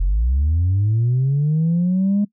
sine linear sweep, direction up, 41.2 to 207.7 Hz, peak -13 dBFS, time 0-2.25 s, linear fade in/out 10 ms, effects noise-tail reverb RT60 0.1 s tail -22 dB re dry + tanh soft clip ceiling -12 dBFS

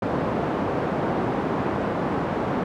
pink band-pass noise, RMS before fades -25 dBFS, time 0.02-2.64 s, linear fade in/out 5 ms, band 170 to 960 Hz, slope 12 dB/octave, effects none

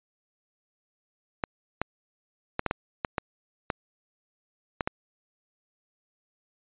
clicks, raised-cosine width 0.5 ms, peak -11 dBFS, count 10, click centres 1.438 / 1.816 / 2.594 / 2.663 / 2.711 / 3.048 / 3.182 / 3.702 / 4.808 / 4.875 s, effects resampled to 8000 Hz

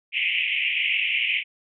pink band-pass noise, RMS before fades -24 dBFS, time 0.12-1.44 s, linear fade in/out 50 ms, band 2100 to 3000 Hz, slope 96 dB/octave, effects none

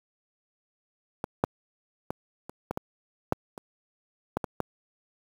clicks, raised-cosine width 1 ms, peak -15 / -7 / -16 / -25 / -16 / -16 / -8 / -26 / -12 / -15 / -12 dBFS, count 11, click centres 1.241 / 1.439 / 2.105 / 2.495 / 2.71 / 2.774 / 3.324 / 3.578 / 4.37 / 4.442 / 4.603 s, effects high-pass 80 Hz 12 dB/octave + 7-bit

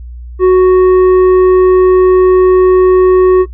triangle tone with tanh clipping, 370 Hz, F#4, in tune, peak -4 dBFS, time 0.39-3.46 s, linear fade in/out 50 ms, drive 11 dB, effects noise-tail reverb RT60 0.1 s tail -19 dB re dry + added 60 Hz sine -24 dBFS peak until 3.53 s

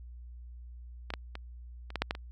clicks, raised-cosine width 0.3 ms, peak -20 / -17 / -24 / -29 / -16 / -11 / -14 / -25 dBFS, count 8, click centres 1.104 / 1.138 / 1.354 / 1.904 / 1.957 / 2.02 / 2.109 / 2.151 s, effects added 60 Hz sine -44 dBFS peak until 2.31 s

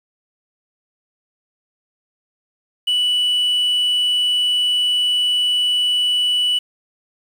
sine tone, 2960 Hz, F#7, in tune, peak -12 dBFS, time 2.87-6.59 s, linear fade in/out 10 ms, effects tanh soft clip ceiling -14 dBFS + 7-bit

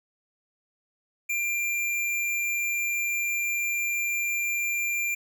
square tone, 2379 Hz, D7, 22 cents sharp, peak -26 dBFS, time 1.29-5.15 s, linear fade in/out 10 ms, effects none

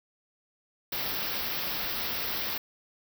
white band-stop noise, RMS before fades -32 dBFS, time 0.92-2.58 s, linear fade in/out 5 ms, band 5600 to 13000 Hz, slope 96 dB/octave, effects none

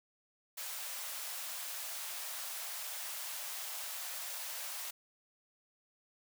white high-pass noise, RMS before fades -42 dBFS, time 0.57-4.91 s, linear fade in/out 10 ms, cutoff 550 Hz, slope 48 dB/octave, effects none

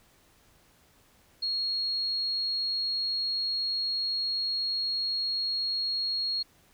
sine tone, 4297 Hz, C8, 45 cents sharp, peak -27 dBFS, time 1.42-6.43 s, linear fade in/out 10 ms, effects pink hiss -62 dBFS RMS until 6.73 s

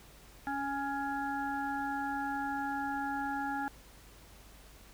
harmonic tone with a mistuned harmonic, 279.3 Hz, C#4, 13 cents sharp, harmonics 1 / 3 / 5 / 6, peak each -38 / -35 / -41 / -42 dBFS, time 0.47-3.68 s, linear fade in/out 0 ms, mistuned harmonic 3, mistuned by -18 cents, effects added 50 Hz sine -57 dBFS peak until 4.93 s + pink hiss -57 dBFS RMS until 4.93 s

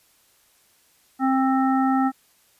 harmonic tone, 264.5 Hz, C4, 19 cents sharp, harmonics 1 / 3 / 5 / 7, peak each -19 / -23 / -27 / -36 dBFS, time 1.19-2.12 s, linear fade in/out 50 ms, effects white hiss -60 dBFS RMS until 2.59 s + resampled to 32000 Hz

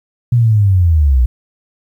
sine linear sweep, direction down, 123.2 to 58.27 Hz, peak -7 dBFS, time 0.32-1.26 s, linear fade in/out 5 ms, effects 8-bit

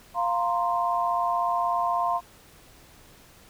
sine chord, F suspended fourth, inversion none, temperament just, 698.5 / 931.3 / 1047.7 Hz, F5 / Bb5 / C6, 0 / -2 / +2 cents, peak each -26 / -29 / -26 dBFS, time 0.14-2.21 s, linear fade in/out 50 ms, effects pink hiss -53 dBFS RMS until 3.49 s

